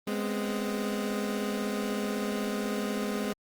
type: tone cluster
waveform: 25% pulse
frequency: 207.5 / 247.7 / 263.9 Hz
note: G#3 / B3 / C4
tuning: -1 / +5 / +15 cents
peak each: -27 / -33 / -34 dBFS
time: 0.07-3.33 s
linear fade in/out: 5 ms
effects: Opus 24 kbps